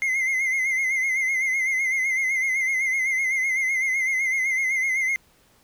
triangle tone with vibrato, 2093 Hz, C7, in tune, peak -19 dBFS, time 0.02-5.16 s, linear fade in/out 0 ms, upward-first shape sine, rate 7.9 Hz, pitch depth 59 cents each way, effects pink hiss -59 dBFS RMS until 5.63 s

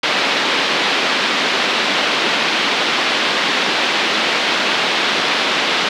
white band-pass noise, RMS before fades -17 dBFS, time 0.03-5.89 s, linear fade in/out 5 ms, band 200 to 3900 Hz, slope 24 dB/octave, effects none

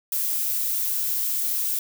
violet noise, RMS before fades -25 dBFS, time 0.12-1.79 s, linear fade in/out 2 ms, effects none

